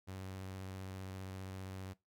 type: tone with vibrato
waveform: sawtooth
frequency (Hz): 94.8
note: F#2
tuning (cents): +43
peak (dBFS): -40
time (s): 0.07-1.94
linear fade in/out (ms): 20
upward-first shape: triangle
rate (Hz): 15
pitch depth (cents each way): 29
effects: noise-tail reverb RT60 0.2 s tail -20 dB re dry